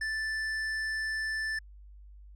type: tone with hard clipping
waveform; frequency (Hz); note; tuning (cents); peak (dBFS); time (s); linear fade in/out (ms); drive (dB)
sine; 1760; A6; 0; -32; 0.01-1.59; 5; 8
effects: added 50 Hz sine -48 dBFS peak until 2.35 s